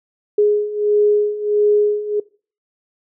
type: beating tone pair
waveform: sine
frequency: 415.8 / 417.3 Hz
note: G#4 / G#4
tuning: +2 / +8 cents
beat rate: 1.5 Hz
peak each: -18 / -14 dBFS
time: 0.38-2.2 s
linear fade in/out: 5 ms
effects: noise-tail reverb RT60 0.4 s tail -22 dB re dry